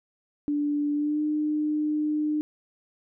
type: tone with pitch glide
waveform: sine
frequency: 292.4 to 302.4 Hz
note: D4 to D#4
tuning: -7 to -49 cents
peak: -23 dBFS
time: 0.48-2.41 s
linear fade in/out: 0 ms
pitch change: +58 cents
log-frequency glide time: 0.94-1.21 s
effects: none